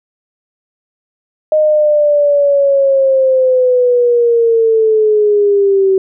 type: linear sweep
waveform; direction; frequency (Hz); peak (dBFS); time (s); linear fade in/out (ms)
sine; down; 619 to 379.8; -7; 1.52-5.98; 2
effects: none